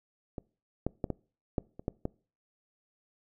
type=clicks; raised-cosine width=2 ms; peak=-24 / -16 / -17 / -18 / -15 / -30 / -17 / -18 dBFS; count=8; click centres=0.382 / 0.866 / 1.042 / 1.103 / 1.582 / 1.795 / 1.881 / 2.054 s; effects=noise-tail reverb RT60 0.4 s tail -24 dB re dry